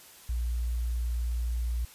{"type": "tone", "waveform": "sine", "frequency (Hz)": 59.3, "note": "A#1", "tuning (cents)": 30, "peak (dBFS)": -27, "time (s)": [0.29, 1.85], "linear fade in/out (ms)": 5, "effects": ["white hiss -52 dBFS RMS until 1.94 s", "resampled to 32000 Hz"]}